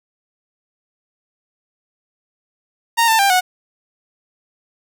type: tone with pitch steps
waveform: sawtooth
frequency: 926 / 892 / 794 / 734 Hz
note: A#5 / A5 / G5 / F#5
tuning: -12 / +23 / +22 / -14 cents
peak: -8 dBFS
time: 2.97-3.41 s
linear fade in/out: 20 ms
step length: 110 ms
effects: none